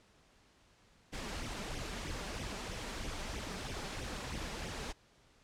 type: noise with flanger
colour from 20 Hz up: pink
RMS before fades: -41 dBFS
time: 1.12-4.93 s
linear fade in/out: 20 ms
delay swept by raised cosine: 0.33 to 5.13 ms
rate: 3.1 Hz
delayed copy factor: +0.65
effects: pink hiss -66 dBFS RMS until 5.43 s + low-pass 7000 Hz 12 dB/octave